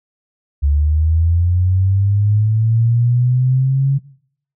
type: linear sweep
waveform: sine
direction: up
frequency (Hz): 70.3 to 139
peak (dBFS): -11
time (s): 0.62-3.99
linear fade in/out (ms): 20
effects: noise-tail reverb RT60 0.6 s tail -19 dB re dry